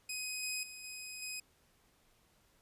15% pulse tone with level steps, 2514 Hz, D#7, 17 cents sharp, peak -31 / -29 / -40 / -37 / -33 dBFS, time 0.09-1.4 s, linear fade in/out 5 ms, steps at 0.43 / 0.63 / 0.84 / 1.22 s, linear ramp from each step 2 ms, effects pink hiss -70 dBFS RMS until 2.61 s + resampled to 32000 Hz

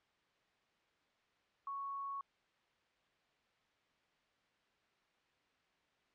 sine tone, 1108.7 Hz, C#6, in tune, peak -40 dBFS, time 1.67-2.21 s, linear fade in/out 2 ms, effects white hiss -75 dBFS RMS until 6.14 s + low-pass 3000 Hz 12 dB/octave

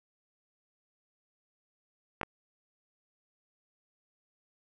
clicks, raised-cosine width 0.5 ms, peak -17 dBFS, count 2, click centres 2.213 / 2.232 s, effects none

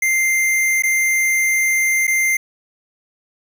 square tone with dropouts, 2093 Hz, C7, in tune, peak -15 dBFS, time 0.02-2.37 s, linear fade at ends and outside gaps 5 ms, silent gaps 0.823-0.835 / 2.07-2.077 s, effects none

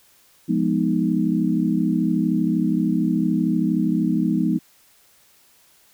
sine chord, F half-diminished seventh, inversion none, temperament equal, 174.61 / 207.7 / 246.9 / 311.1 Hz, F3 / Ab3 / Cb4 / Eb4, 0 / 0 / 0 / 0 cents, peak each -23 dBFS, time 0.48-4.59 s, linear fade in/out 20 ms, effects white hiss -56 dBFS RMS until 5.93 s

